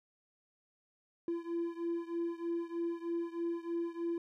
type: beating tone pair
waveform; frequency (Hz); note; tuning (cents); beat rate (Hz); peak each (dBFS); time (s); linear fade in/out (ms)
triangle; 337.7 / 340.9; E4 / F4; +42 / -42; 3.2; -34 / -36; 1.28-4.18; 2
effects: tanh soft clip ceiling -26 dBFS